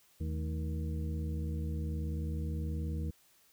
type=harmonic tone with a mistuned harmonic; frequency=78.7 Hz; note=D#2; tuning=20 cents sharp; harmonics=1 / 2 / 3 / 4 / 6; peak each=-34 / -40 / -44 / -46 / -50 dBFS; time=0.2-3.11 s; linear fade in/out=10 ms; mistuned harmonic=3; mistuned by=-140 cents; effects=white hiss -66 dBFS RMS until 3.52 s